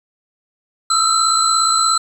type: tone cluster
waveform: sine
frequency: 1288 / 1345 / 4083 / 7900 Hz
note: E6 / E6 / C8 / B8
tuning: -41 / +34 / -43 / 0 cents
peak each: -18 dBFS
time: 0.9-1.98 s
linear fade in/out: 5 ms
effects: 7-bit